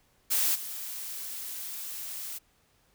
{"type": "noise with level steps", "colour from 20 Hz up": "blue", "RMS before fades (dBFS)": [-26, -38], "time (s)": [0.3, 2.39], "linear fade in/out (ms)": 20, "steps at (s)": 0.54, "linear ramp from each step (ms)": 20, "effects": ["pink hiss -67 dBFS RMS until 2.94 s"]}